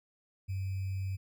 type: tone with sample-and-hold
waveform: sine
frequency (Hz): 95.6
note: G2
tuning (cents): -43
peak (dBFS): -32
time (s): 0.48-1.17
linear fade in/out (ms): 20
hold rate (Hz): 2450
effects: none